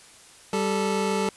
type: tone pair together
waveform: 25% pulse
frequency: 195.5 / 438.5 Hz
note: G3 / A4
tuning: -4 / -6 cents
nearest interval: octave + major second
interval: 1398 cents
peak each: -22 dBFS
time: 0.53-1.29 s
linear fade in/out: 2 ms
effects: white hiss -50 dBFS RMS until 1.36 s + resampled to 24000 Hz